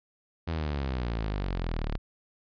sawtooth exponential sweep, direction down, 84.5 to 34.65 Hz, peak -25 dBFS, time 0.47-1.98 s, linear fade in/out 10 ms, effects resampled to 11025 Hz

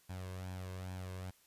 sawtooth tone with flanger, 92.5 Hz, F#2, in tune, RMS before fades -44 dBFS, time 0.09-1.31 s, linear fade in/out 10 ms, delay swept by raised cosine 1.2 to 1.91 ms, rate 2.4 Hz, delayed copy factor +0.55, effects white hiss -68 dBFS RMS until 1.46 s + resampled to 32000 Hz

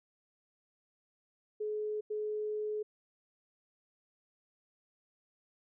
sine tone bursts at uneven times, 424.9 Hz, G#4, 40 cents sharp, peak -33 dBFS, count 2, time 1.6-2.01 / 2.1-2.83 s, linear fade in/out 10 ms, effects none

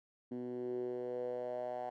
10% pulse tone with band-pass filter sweep, 123.47 Hz, B2, in tune, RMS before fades -40 dBFS, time 0.31-1.9 s, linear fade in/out 10 ms, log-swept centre 280 to 740 Hz, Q 4.9, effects none

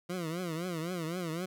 20% pulse tone with vibrato, 170.5 Hz, F3, 41 cents flat, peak -29 dBFS, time 0.09-1.46 s, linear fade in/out 10 ms, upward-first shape triangle, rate 3.9 Hz, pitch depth 170 cents each way, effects none

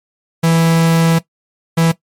45% pulse tone pair in turn, 164.81 / 164.81 Hz, E3 / E3, 0 / 0 cents, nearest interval unison, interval 0 cents, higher neither, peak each -9 dBFS, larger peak neither, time 0.43-1.19 / 1.77-1.92 s, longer first, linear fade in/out 10 ms, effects noise-tail reverb RT60 0.1 s tail -17 dB re dry + MP3 64 kbps

